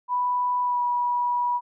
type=tone with pitch glide; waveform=sine; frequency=987.8 to 972.5 Hz; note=B5 to B5; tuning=0 to -27 cents; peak=-21 dBFS; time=0.08-1.61 s; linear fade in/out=50 ms; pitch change=-27 cents; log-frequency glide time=0.62-0.82 s; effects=none